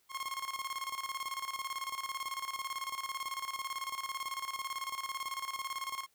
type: tone with tremolo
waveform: sawtooth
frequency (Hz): 1077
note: C6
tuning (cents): +50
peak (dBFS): -31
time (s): 0.09-6.07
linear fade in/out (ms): 50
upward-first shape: square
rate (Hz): 18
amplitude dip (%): 70
effects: white hiss -72 dBFS RMS until 6.14 s